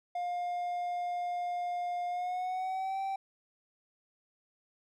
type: tone with pitch glide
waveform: triangle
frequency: 708 to 776.6 Hz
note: F5 to G5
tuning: +23 to -16 cents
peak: -30 dBFS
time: 0.15-3.16 s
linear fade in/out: 5 ms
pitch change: +161 cents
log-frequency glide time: 2.08-3 s
effects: none